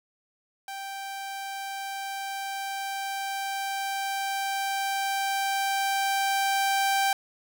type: tone with level ramp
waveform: sawtooth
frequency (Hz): 784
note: G5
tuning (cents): 0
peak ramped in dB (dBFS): -31 to -18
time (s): 0.68-7.13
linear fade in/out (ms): 2
effects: none